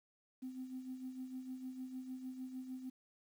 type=tone with tremolo; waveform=sine; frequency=257.5 Hz; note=C4; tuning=28 cents flat; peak=-40 dBFS; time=0.42-2.9 s; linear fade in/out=10 ms; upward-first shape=sine; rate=6.6 Hz; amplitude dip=60%; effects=tanh soft clip ceiling -37 dBFS + 11-bit